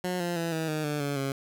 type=tone with pitch steps; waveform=15% pulse; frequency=181 / 173.93 / 167.13 / 160.6 / 154.33 / 148.3 / 142.5 / 136.93 Hz; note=F#3 / F3 / E3 / E3 / D#3 / D3 / C#3 / C#3; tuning=-38 / -7 / +24 / -45 / -14 / +17 / +48 / -21 cents; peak=-22 dBFS; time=0.04-1.32 s; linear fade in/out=2 ms; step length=160 ms; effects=none